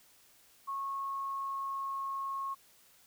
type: tone with pitch glide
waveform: sine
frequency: 1096 to 1089.7 Hz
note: C#6 to C#6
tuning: -20 to -30 cents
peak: -34 dBFS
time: 0.67-2.55 s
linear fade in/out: 20 ms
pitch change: -10 cents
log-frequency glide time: 0.82-2.04 s
effects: white hiss -63 dBFS RMS until 3.06 s